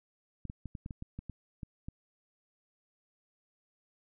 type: clicks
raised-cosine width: 5 ms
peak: -28 dBFS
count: 11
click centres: 0.453 / 0.499 / 0.657 / 0.752 / 0.861 / 0.908 / 1.024 / 1.19 / 1.297 / 1.632 / 1.885 s
effects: none